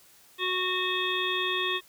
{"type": "harmonic tone with a mistuned harmonic", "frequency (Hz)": 367.9, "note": "F#4", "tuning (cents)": -10, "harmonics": [1, 3, 5, 7, 9, 10], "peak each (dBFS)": [-33, -33, -33, -33, -33, -33], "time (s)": [0.38, 1.81], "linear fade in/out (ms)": 50, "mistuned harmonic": 10, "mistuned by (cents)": -23, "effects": ["white hiss -57 dBFS RMS until 1.88 s"]}